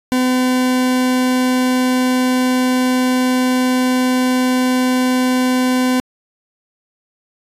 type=tone; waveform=40% pulse; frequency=253.9 Hz; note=B3; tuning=48 cents sharp; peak=-12 dBFS; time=0.12-6 s; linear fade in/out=0 ms; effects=resampled to 32000 Hz